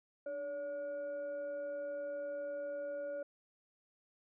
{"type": "tone with frequency modulation", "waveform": "sine", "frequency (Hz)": 570, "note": "C#5", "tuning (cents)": 48, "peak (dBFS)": -38, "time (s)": [0.26, 3.23], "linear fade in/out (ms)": 5, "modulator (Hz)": 868, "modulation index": 0.35, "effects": []}